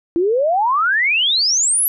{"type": "exponential sweep", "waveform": "sine", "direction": "up", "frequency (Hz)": [326.8, 11930], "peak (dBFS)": -13, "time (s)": [0.16, 1.88], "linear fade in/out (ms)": 0, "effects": []}